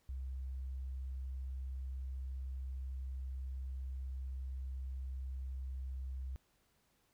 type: tone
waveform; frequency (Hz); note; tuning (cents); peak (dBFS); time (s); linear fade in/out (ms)
sine; 65.41; C2; 0; -39; 0.09-6.36; 0
effects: pink hiss -75 dBFS RMS until 7.13 s